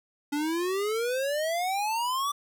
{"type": "exponential sweep", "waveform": "square", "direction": "up", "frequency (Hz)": [284.8, 1174.7], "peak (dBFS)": -27, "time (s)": [0.32, 2.32], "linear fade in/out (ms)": 10, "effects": []}